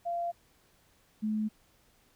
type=tone pair in turn; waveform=sine; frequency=689 / 215 Hz; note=F5 / A3; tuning=-24 / -40 cents; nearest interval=octave + minor sixth; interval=2016 cents; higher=first; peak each=-30 / -28 dBFS; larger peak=second; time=0.05-0.32 / 1.22-1.49 s; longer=neither; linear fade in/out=20 ms; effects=pink hiss -66 dBFS RMS until 2.15 s